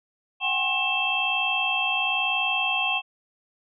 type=tone cluster; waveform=sine; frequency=747 / 808 / 1073 / 2661 / 3213 Hz; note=F#5 / G#5 / C6 / E7 / G7; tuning=+16 / -48 / +43 / +16 / +42 cents; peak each=-31 / -32 / -33 / -24 / -29 dBFS; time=0.4-3.02 s; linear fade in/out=50 ms; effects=none